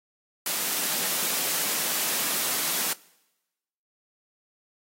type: high-pass noise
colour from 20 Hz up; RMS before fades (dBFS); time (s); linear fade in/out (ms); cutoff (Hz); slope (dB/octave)
white; -27; 0.46-2.93; 2; 150; 48
effects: noise-tail reverb RT60 1.0 s tail -23 dB re dry + AAC 48 kbps